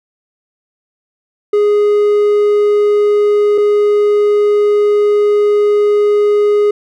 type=tone pair in turn; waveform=triangle; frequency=414.7 / 414.7 Hz; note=G#4 / G#4; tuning=-3 / -3 cents; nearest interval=unison; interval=0 cents; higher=neither; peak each=-6 dBFS; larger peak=neither; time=1.53-3.58 / 3.58-6.71 s; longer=second; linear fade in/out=5 ms; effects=none